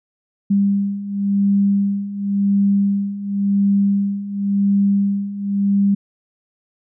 sine beating tone pair, 198.9 / 199.83 Hz, G3 / G3, +25 / +34 cents, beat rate 0.93 Hz, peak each -20 / -16 dBFS, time 0.5-5.95 s, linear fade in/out 10 ms, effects none

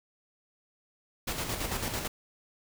pink noise with tremolo, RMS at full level -32 dBFS, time 1.27-2.08 s, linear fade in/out 10 ms, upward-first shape square, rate 9 Hz, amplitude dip 45%, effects none

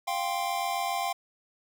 square chord, F suspended second, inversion none, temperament just, 698.5 / 785.8 / 1047.7 Hz, F5 / G5 / C6, 0 / +4 / +2 cents, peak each -33 / -32 / -35 dBFS, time 0.07-1.13 s, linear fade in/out 10 ms, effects none

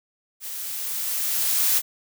blue noise with level ramp, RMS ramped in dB -34 to -19 dBFS, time 0.4-1.82 s, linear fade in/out 50 ms, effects none

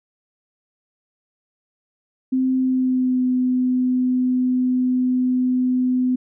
sine tone with pitch glide, 259.5 to 253 Hz, C4 to B3, -14 to +42 cents, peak -16 dBFS, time 2.32-6.16 s, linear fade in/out 10 ms, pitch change -44 cents, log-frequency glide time 2.56-3.25 s, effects none

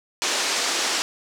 white band-pass noise, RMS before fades -24 dBFS, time 0.22-1.02 s, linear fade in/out 0 ms, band 270 to 7000 Hz, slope 24 dB/octave, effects none

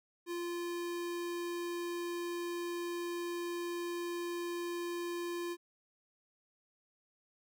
square tone, 346.6 Hz, F4, 13 cents flat, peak -37 dBFS, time 0.26-5.57 s, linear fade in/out 50 ms, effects none

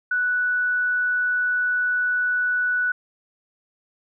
sine tone, 1480 Hz, F#6, in tune, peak -19 dBFS, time 0.11-2.92 s, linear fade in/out 5 ms, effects none

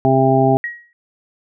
harmonic tone, 132.9 Hz, C3, 27 cents sharp, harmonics 1 / 2 / 3 / 5 / 6, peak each -17 / -17 / -17 / -17 / -17 dBFS, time 0.05-0.57 s, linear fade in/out 0 ms
sine tone with exponential decay, 1900 Hz, A#6, 33 cents sharp, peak -18 dBFS, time 0.64-0.93 s, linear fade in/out 1 ms, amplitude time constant 61 ms
effects none

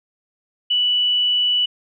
sine tone, 2960 Hz, F#7, in tune, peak -15 dBFS, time 0.7-1.66 s, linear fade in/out 10 ms, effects none

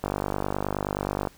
click train, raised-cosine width 1 ms, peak -12 dBFS, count 62, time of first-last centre 0.04-1.272 s, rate 49.5 Hz, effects pink hiss -54 dBFS RMS until 1.37 s

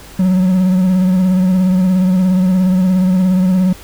triangle tone with vibrato, 185 Hz, F#3, in tune, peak -7 dBFS, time 0.19-3.73 s, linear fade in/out 5 ms, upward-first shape triangle, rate 17 Hz, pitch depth 51 cents each way, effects added 50 Hz sine -39 dBFS peak until 3.83 s + pink hiss -37 dBFS RMS until 3.83 s

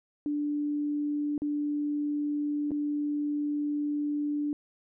sine tone with dropouts, 293.7 Hz, D4, in tune, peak -27 dBFS, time 0.26-4.53 s, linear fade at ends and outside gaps 1 ms, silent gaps 1.379-1.419 / 2.708-2.716 s, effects none

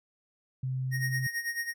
sine tone, 130 Hz, C3, 11 cents flat, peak -29 dBFS, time 0.63-1.27 s, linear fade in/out 5 ms
square tone with tremolo, 1864.7 Hz, A#6, in tune, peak -29 dBFS, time 0.91-1.74 s, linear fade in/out 50 ms, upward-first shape sine, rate 9.1 Hz, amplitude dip 75%
effects none

